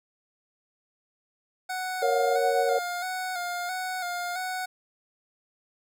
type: tone with vibrato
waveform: 25% pulse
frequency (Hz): 724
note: F#5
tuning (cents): -38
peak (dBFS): -26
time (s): 1.69-4.66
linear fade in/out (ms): 10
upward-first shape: square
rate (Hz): 1.5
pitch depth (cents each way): 41
type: chord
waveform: sine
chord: F# major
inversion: first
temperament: equal with one note detuned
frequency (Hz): 466.2 / 554.4 / 733.2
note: A#4 / C#5 / F#5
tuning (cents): 0 / 0 / -16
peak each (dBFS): -26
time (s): 2.02-2.79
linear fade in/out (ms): 5
effects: none